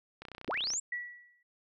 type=click train; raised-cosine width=0.3 ms; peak=-28 dBFS; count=17; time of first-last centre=0.22-0.736 s; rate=31 Hz
type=linear sweep; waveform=sine; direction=up; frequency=138.59 to 7700 Hz; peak=-31 dBFS; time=0.48-0.8 s; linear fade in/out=5 ms
type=tone with exponential decay; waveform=sine; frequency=1942 Hz; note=B6; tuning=30 cents flat; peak=-31 dBFS; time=0.92-1.43 s; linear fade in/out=5 ms; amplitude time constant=110 ms
effects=none